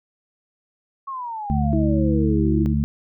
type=exponential sweep; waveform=sine; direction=down; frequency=1108.7 to 311.1 Hz; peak=-27 dBFS; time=1.07-2.74 s; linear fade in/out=10 ms
type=harmonic tone; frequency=72.3 Hz; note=D2; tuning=27 cents flat; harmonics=1 / 2 / 3; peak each=-22 / -22 / -22 dBFS; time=1.5-2.84 s; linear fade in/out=0 ms
type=tone with pitch glide; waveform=sine; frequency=324.2 to 321.6 Hz; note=E4 to E4; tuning=-29 to -43 cents; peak=-21 dBFS; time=1.73-2.66 s; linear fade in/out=0 ms; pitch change=-14 cents; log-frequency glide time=2.29-2.48 s
effects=none